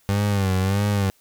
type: tone with vibrato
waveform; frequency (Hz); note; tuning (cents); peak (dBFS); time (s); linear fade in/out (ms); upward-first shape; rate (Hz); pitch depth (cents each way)
30% pulse; 98.2; G2; +4; -16; 0.09-1.1; 0; sine; 1.6; 86
effects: white hiss -60 dBFS RMS until 1.2 s